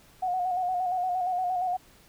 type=tone with vibrato; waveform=sine; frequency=729 Hz; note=F#5; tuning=26 cents flat; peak=-25 dBFS; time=0.22-1.77 s; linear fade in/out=10 ms; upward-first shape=square; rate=8.6 Hz; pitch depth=38 cents each way; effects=pink hiss -57 dBFS RMS until 2.08 s